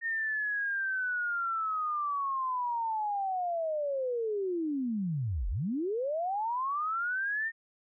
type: linear two-way sweep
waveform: sine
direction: down then up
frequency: 1843 to 37.98 to 1843 Hz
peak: -29 dBFS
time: 0.01-7.52 s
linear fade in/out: 50 ms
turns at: 5.49 s
effects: none